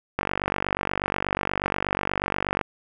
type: click train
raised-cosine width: 0.5 ms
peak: -8 dBFS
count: 118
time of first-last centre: 0.19-2.612 s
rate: 48.3 Hz
effects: none